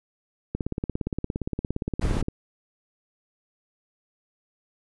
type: click train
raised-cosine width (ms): 3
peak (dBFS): -14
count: 31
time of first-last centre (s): 0.55-2.284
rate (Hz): 17.3
type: noise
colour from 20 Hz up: brown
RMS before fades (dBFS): -25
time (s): 2.01-2.22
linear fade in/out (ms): 10
effects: resampled to 24000 Hz